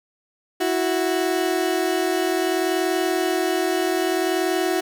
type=tone pair together; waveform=30% pulse; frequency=328.6 / 369.2 Hz; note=E4 / F#4; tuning=-5 / -4 cents; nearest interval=major second; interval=201 cents; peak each=-21 / -19 dBFS; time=0.6-4.81 s; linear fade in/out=10 ms; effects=none